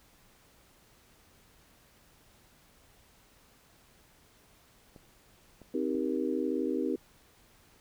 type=clicks; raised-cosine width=2 ms; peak=-37 dBFS; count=3; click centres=4.962 / 5.617 / 5.951 s
type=chord; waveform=sine; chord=C minor seventh; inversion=none; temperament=just; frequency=261.6 / 314 / 392.4 / 470.9 Hz; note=C4 / Eb4 / G4 / Bb4; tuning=0 / +16 / +2 / +18 cents; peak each=-33 / -33 / -34 / -36 dBFS; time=5.74-6.96 s; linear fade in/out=5 ms
effects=pink hiss -62 dBFS RMS until 7.8 s